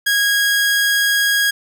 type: tone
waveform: sawtooth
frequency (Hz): 1644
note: G#6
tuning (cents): -18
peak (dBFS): -10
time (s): 0.06-1.51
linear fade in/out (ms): 10
effects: none